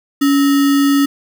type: tone with sample-and-hold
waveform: sine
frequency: 280.7 Hz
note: C#4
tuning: 22 cents sharp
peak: -9 dBFS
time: 0.21-1.06 s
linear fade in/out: 10 ms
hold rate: 1575 Hz
effects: none